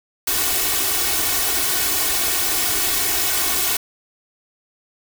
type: noise with comb filter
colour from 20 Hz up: white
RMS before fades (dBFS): -20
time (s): 0.27-3.77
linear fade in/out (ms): 5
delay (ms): 2.7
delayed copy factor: +0.95
effects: none